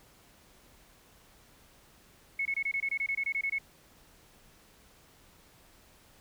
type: tone bursts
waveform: sine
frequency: 2196 Hz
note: C#7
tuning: 17 cents flat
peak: -28 dBFS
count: 14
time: 2.39-3.585 s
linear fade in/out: 5 ms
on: 64 ms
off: 23 ms
effects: pink hiss -60 dBFS RMS until 6.2 s